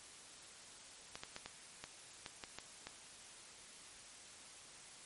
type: clicks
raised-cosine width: 0.2 ms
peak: -27 dBFS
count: 9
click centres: 1.155 / 1.235 / 1.364 / 1.46 / 1.84 / 2.262 / 2.438 / 2.586 / 2.87 s
effects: white hiss -56 dBFS RMS until 5.05 s + MP3 48 kbps